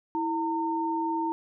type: tone pair together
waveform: sine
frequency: 327.1 / 912 Hz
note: E4 / A#5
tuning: -13 / -38 cents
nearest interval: octave + tritone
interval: 1775 cents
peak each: -29 / -28 dBFS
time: 0.15-1.32 s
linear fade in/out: 0 ms
effects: none